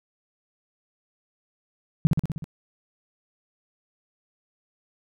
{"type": "tone with echo", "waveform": "sine", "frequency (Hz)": 156.6, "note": "D#3", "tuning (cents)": 11, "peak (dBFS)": -12, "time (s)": [2.05, 2.07], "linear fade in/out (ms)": 0, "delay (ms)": 62, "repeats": 6, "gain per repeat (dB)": -3, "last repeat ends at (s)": 2.442, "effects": []}